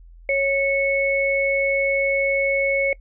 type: tone pair together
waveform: sine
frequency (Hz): 551 / 2204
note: C#5 / C#7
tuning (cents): -11 / -11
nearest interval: 2 octaves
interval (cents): 2400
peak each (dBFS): -20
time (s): 0.29-2.93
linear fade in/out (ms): 2
effects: noise-tail reverb RT60 0.1 s tail -24 dB re dry + added 42 Hz sine -42 dBFS peak until 3 s